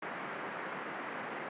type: band-pass noise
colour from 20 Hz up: white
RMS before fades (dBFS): -41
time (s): 0.02-1.49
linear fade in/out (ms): 5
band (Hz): 170 to 1900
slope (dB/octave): 24
effects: resampled to 8000 Hz